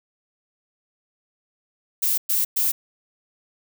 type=noise bursts; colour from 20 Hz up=violet; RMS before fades=-21 dBFS; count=3; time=2.02-2.72 s; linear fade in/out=10 ms; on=160 ms; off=110 ms; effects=none